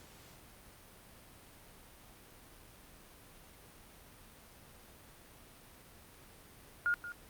sine tone with echo, 1423 Hz, F6, 32 cents sharp, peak -28 dBFS, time 6.86-6.94 s, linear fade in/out 0 ms, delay 180 ms, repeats 1, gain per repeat -13 dB, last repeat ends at 7.12 s, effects pink hiss -57 dBFS RMS until 7.29 s + Opus 48 kbps

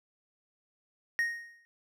triangle tone with exponential decay, 1864.7 Hz, A#6, in tune, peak -22 dBFS, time 1.19-1.65 s, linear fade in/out 0 ms, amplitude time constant 100 ms, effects none

